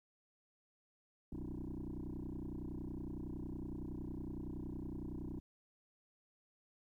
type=tone with frequency modulation; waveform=sine; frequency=174.61 Hz; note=F3; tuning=in tune; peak=-39 dBFS; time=1.32-5.4 s; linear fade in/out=5 ms; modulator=30.8 Hz; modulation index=5.4; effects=tanh soft clip ceiling -40 dBFS + 13-bit